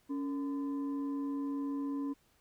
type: tone with frequency modulation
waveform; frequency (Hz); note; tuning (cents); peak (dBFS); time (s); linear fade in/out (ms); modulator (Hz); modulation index
sine; 279.8; C#4; +16; -33; 0.09-2.14; 20; 737; 0.33
effects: pink hiss -70 dBFS RMS until 2.4 s